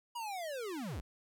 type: linear sweep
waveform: square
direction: down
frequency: 976 to 40.33 Hz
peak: -39 dBFS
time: 0.15-1.01 s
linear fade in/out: 10 ms
effects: none